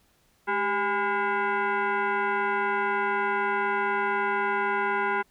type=tone with frequency modulation; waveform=sine; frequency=212.8 Hz; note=G#3; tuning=42 cents sharp; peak=-23 dBFS; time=0.47-5.23 s; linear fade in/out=20 ms; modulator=608 Hz; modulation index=2.7; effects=pink hiss -65 dBFS RMS until 5.3 s